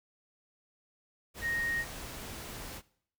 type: tone in noise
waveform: sine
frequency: 1864.7 Hz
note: A#6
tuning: in tune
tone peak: -30 dBFS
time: 1.41-1.85 s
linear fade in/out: 50 ms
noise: pink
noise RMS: -43 dBFS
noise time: 1.34-2.82 s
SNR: +10 dB
effects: noise-tail reverb RT60 0.6 s tail -20 dB re dry